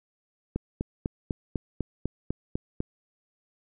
click train, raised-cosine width 3 ms, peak -15 dBFS, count 10, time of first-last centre 0.56-2.804 s, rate 4.01 Hz, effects none

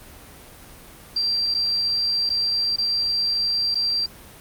sine tone with dropouts, 4725 Hz, D8, 10 cents sharp, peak -19 dBFS, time 1.16-4.06 s, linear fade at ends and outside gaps 5 ms, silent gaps 1.542-1.547 / 2.293-2.3 / 2.76-2.783 / 3.745-3.753 s, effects pink hiss -44 dBFS RMS until 4.4 s + Opus 32 kbps

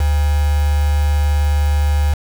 sine tone with quantisation, 73.42 Hz, D2, in tune, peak -12 dBFS, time 0-2.14 s, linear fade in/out 5 ms, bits 4, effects none

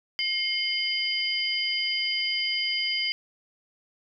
sine tone cluster, 2138 / 3059 / 4844 Hz, C7 / G7 / D#8, +37 / -43 / -47 cents, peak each -29 dBFS, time 0.19-3.12 s, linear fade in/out 0 ms, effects none

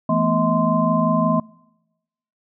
sine tone cluster, 167.2 / 219.1 / 244.6 / 638 / 1039 Hz, E3 / A3 / B3 / D#5 / C6, +25 / -7 / -16 / +43 / -12 cents, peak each -22 dBFS, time 0.09-1.4 s, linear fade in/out 5 ms, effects noise-tail reverb RT60 1.0 s tail -26 dB re dry

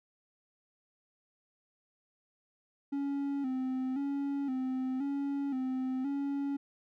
triangle tone with vibrato, 269.5 Hz, C#4, 49 cents flat, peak -29 dBFS, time 2.92-6.57 s, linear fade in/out 10 ms, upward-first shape square, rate 0.96 Hz, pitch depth 68 cents each way, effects none

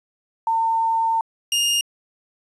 sine / sawtooth tone pair in turn, 905 / 2831 Hz, A5 / F7, +48 / +23 cents, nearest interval octave + minor sixth, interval 1975 cents, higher second, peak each -17 / -14 dBFS, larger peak second, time 0.47-1.21 / 1.52-1.81 s, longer first, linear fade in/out 2 ms, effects resampled to 24000 Hz + 9-bit

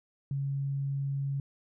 sine tone, 138.59 Hz, C#3, in tune, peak -29 dBFS, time 0.31-1.4 s, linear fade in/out 2 ms, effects none

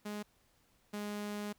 sawtooth tone pair in turn, 208.3 / 207.2 Hz, G#3 / G#3, +5 / -4 cents, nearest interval unison, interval 9 cents, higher first, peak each -35 / -34 dBFS, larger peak second, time 0.05-0.23 / 0.93-1.53 s, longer second, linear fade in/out 10 ms, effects pink hiss -71 dBFS RMS until 1.58 s

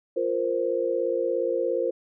sine chord, F suspended fourth, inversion none, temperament equal, 349.2 / 466.2 / 523.3 Hz, F4 / Bb4 / C5, 0 / 0 / 0 cents, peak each -29 / -27 / -26 dBFS, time 0.16-1.91 s, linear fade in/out 10 ms, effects none

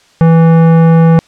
sine tone with tanh clipping, 164.4 Hz, E3, 4 cents flat, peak -5 dBFS, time 0.21-1.19 s, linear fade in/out 0 ms, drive 16 dB, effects white hiss -47 dBFS RMS until 1.27 s + low-pass 6000 Hz 12 dB/octave

